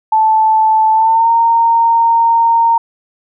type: tone with pitch glide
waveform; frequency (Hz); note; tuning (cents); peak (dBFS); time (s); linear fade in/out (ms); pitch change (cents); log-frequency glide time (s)
sine; 876 to 922.2; A5 to A#5; -8 to -19; -7; 0.12-2.78; 5; +89; 0.92-1.3
effects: none